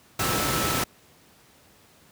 sine tone in noise, 1313 Hz, E6, 7 cents flat, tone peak -31 dBFS, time 0.19-0.84 s, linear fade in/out 5 ms, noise pink, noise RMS -25 dBFS, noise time 0.19-0.84 s, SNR -9 dB, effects pink hiss -56 dBFS RMS until 2.11 s + high-pass 80 Hz 12 dB/octave

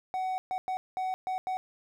triangle tone bursts at uneven times, 749 Hz, F#5, 21 cents sharp, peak -27 dBFS, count 6, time 0.14-0.38 / 0.51-0.58 / 0.68-0.77 / 0.97-1.14 / 1.27-1.38 / 1.47-1.57 s, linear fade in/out 0 ms, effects none

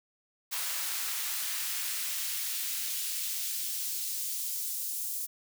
white noise with high-pass filter sweep, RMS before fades -34 dBFS, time 0.51-5.27 s, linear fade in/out 20 ms, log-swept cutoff 880 to 7500 Hz, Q 0.72, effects none

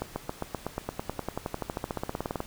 accelerating click train, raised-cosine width 1 ms, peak -16 dBFS, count 29, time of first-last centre 0.02-2.404 s, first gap 140 ms, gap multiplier 0.96, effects pink hiss -48 dBFS RMS until 2.46 s

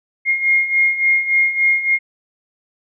sine beating tone pair, 2135 / 2138.5 Hz, C7 / C7, +34 / +37 cents, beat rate 3.5 Hz, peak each -19 / -14 dBFS, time 0.25-1.99 s, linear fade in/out 50 ms, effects none

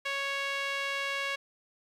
sawtooth tone with band-pass filter, 554.4 Hz, C#5, in tune, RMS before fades -33 dBFS, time 0.05-1.36 s, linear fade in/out 10 ms, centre 2400 Hz, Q 1.5, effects 10-bit

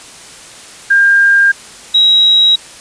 sine tone pair in turn, 1603 / 3841 Hz, G6 / B7, +38 / -49 cents, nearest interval octave + minor third, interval 1513 cents, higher second, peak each -5 dBFS, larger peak neither, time 0.9-1.52 / 1.94-2.56 s, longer neither, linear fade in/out 10 ms, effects white hiss -34 dBFS RMS until 2.8 s + resampled to 22050 Hz

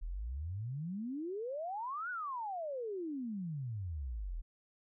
sine exponential two-way sweep, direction up then down, 37.14 to 1505 to 37.14 Hz, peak -37 dBFS, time 0.01-4.42 s, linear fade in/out 20 ms, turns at 2.1 s, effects none

